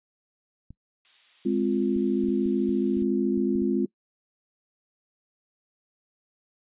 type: clicks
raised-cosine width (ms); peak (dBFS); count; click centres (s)
5; -31; 11; 0.706 / 1.964 / 2.239 / 2.287 / 2.46 / 2.691 / 2.97 / 3.021 / 3.376 / 3.556 / 3.62
type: noise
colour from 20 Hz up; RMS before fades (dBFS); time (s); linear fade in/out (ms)
violet; -41; 1.05-3.03; 0
type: chord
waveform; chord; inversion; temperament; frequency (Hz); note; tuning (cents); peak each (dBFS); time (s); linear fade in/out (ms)
sine; F minor; first; equal; 207.7 / 261.6 / 349.2; Ab3 / C4 / F4; 0 / 0 / 0; -26; 1.45-3.86; 10
effects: noise-tail reverb RT60 0.1 s tail -23 dB re dry + resampled to 8000 Hz